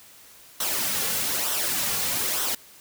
white noise with flanger, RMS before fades -26 dBFS, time 0.6-2.55 s, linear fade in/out 5 ms, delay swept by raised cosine 0.42 to 3.22 ms, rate 1.1 Hz, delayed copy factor -0.55, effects white hiss -50 dBFS RMS until 2.8 s

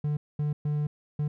triangle tone bursts at uneven times, 148.5 Hz, D3, 20 cents sharp, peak -23 dBFS, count 4, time 0.04-0.17 / 0.39-0.53 / 0.65-0.87 / 1.19-1.28 s, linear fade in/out 5 ms, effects none

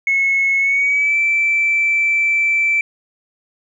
sine tone with pitch glide, 2187 to 2330 Hz, C#7 to D7, -24 to -14 cents, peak -12 dBFS, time 0.07-2.81 s, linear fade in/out 2 ms, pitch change +110 cents, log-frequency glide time 0.59-1.17 s, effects tanh soft clip ceiling -8 dBFS

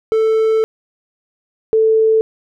triangle / sine tone pair in turn, 441.7 / 441.7 Hz, A4 / A4, +7 / +7 cents, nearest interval unison, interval 0 cents, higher neither, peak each -9 dBFS, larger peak neither, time 0.12-0.64 / 1.73-2.21 s, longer first, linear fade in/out 0 ms, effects none

